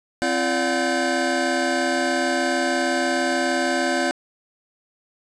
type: tone cluster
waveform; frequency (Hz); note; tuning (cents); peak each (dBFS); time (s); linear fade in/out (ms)
square; 260.8 / 340.6 / 580 / 716 / 1540; C4 / F4 / D5 / F5 / G6; -5 / -43 / -22 / +43 / -31; -27; 0.22-4.11; 0
effects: resampled to 22050 Hz + 8-bit